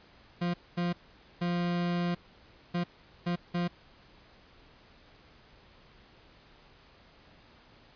40% pulse tone bursts at uneven times, 174.61 Hz, F3, in tune, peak -27 dBFS, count 6, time 0.41-0.54 / 0.77-0.93 / 1.41-2.15 / 2.74-2.84 / 3.26-3.36 / 3.54-3.68 s, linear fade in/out 10 ms, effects pink hiss -58 dBFS RMS until 7.95 s + resampled to 11025 Hz

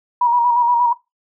sine tone with vibrato, 958 Hz, A#5, 47 cents sharp, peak -12 dBFS, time 0.21-0.93 s, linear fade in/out 5 ms, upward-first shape square, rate 8.5 Hz, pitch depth 32 cents each way, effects noise-tail reverb RT60 0.2 s tail -19 dB re dry

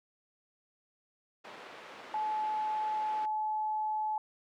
pink band-pass noise, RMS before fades -49 dBFS, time 1.44-3.26 s, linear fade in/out 10 ms, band 460 to 2600 Hz, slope 12 dB/octave
sine tone, 860 Hz, A5, 40 cents flat, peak -30 dBFS, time 2.14-4.18 s, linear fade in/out 2 ms
effects none

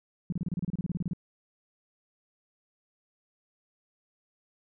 sine tone bursts, 174.9 Hz, F3, 3 cents sharp, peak -27 dBFS, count 16, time 0.3-1.134 s, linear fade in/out 2 ms, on 24 ms, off 30 ms, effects none

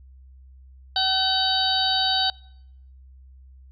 harmonic tone, 761 Hz, F#5, 48 cents sharp, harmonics 1 / 2 / 4 / 5 / 6, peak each -26 / -30 / -28 / -24 / -25 dBFS, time 0.96-2.3 s, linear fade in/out 2 ms, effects noise-tail reverb RT60 0.8 s tail -25 dB re dry + added 65 Hz sine -45 dBFS peak until 3.71 s

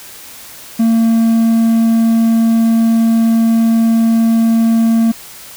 triangle tone, 227.1 Hz, A#3, 45 cents flat, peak -6 dBFS, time 0.79-5.12 s, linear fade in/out 10 ms, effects white hiss -34 dBFS RMS until 5.56 s

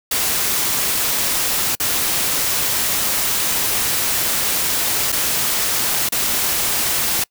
white noise with dropouts, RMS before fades -19 dBFS, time 0.11-7.24 s, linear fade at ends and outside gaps 5 ms, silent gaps 1.753-1.799 / 5.12-5.124 / 6.09-6.121 s, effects noise-tail reverb RT60 0.1 s tail -26 dB re dry

